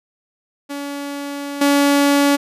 sawtooth tone with level steps, 283.9 Hz, C#4, 41 cents sharp, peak -21 / -8 dBFS, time 0.69-2.37 s, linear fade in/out 20 ms, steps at 1.61 s, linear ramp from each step 5 ms, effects resampled to 32000 Hz

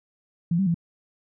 sine tone with pitch steps, 169.7 / 194 / 169 Hz, F3 / G3 / E3, -49 / -18 / +43 cents, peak -19 dBFS, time 0.51-0.744 s, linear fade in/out 5 ms, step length 78 ms, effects none

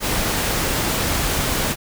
pink noise, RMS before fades -21 dBFS, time 0-1.76 s, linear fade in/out 50 ms, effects none

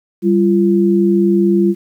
sine tone pair together, 196 / 343.7 Hz, G3 / F4, 0 / -28 cents, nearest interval minor seventh, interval 972 cents, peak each -12 dBFS, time 0.22-1.75 s, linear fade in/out 50 ms, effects 8-bit

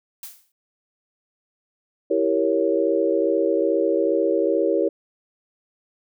blue noise with exponential decay, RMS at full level -33 dBFS, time 0.23-0.52 s, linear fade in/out 2 ms, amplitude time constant 62 ms
sine chord, E diminished seventh, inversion none, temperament equal, 329.6 / 392 / 466.2 / 554.4 Hz, E4 / G4 / Bb4 / Db5, 0 / 0 / 0 / 0 cents, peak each -23 dBFS, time 2.1-4.89 s, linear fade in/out 10 ms
effects none

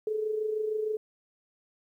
sine tone with amplitude modulation, 431 Hz, A4, 36 cents flat, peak -25 dBFS, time 0.07-0.97 s, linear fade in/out 2 ms, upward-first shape sine, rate 26.5 Hz, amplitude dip 55%, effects 11-bit

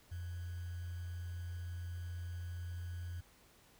sine tone with sample-and-hold, 87.31 Hz, F2, in tune, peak -40 dBFS, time 0.11-3.21 s, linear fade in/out 10 ms, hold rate 1575 Hz, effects pink hiss -65 dBFS RMS until 3.79 s

